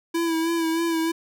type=tone with vibrato; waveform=square; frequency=330.1 Hz; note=E4; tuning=2 cents sharp; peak=-22 dBFS; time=0.14-1.12 s; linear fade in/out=10 ms; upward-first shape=sine; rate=3.2 Hz; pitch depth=36 cents each way; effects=none